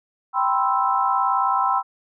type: chord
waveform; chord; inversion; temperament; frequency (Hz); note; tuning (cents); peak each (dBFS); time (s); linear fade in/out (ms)
sine; C major seventh; second; equal; 784 / 987.8 / 1046.5 / 1318.5; G5 / B5 / C6 / E6; 0 / 0 / 0 / 0; -23; 0.33-1.83; 50
effects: none